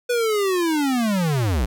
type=linear sweep; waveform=square; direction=down; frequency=493.9 to 50.9 Hz; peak=-19 dBFS; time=0.09-1.66 s; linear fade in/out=10 ms; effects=none